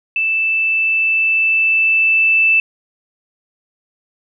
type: tone with level ramp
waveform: sine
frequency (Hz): 2643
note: E7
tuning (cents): +4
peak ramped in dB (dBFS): -14 to -9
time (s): 0.16-2.6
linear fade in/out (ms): 2
effects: none